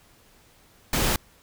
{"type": "noise", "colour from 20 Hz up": "pink", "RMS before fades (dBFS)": -23, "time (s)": [0.93, 1.16], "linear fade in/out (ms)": 2, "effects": ["pink hiss -57 dBFS RMS until 1.42 s"]}